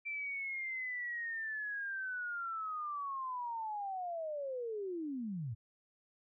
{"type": "linear sweep", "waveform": "sine", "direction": "down", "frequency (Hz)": [2349, 101.8], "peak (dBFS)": -37, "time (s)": [0.05, 5.55], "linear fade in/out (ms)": 20, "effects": []}